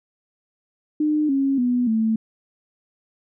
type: tone with pitch steps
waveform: sine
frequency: 303 / 273.1 / 246.1 / 221.8 Hz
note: D#4 / C#4 / B3 / A3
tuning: -46 / -26 / -6 / +14 cents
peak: -17 dBFS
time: 1-2.16 s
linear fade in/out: 5 ms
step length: 290 ms
effects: none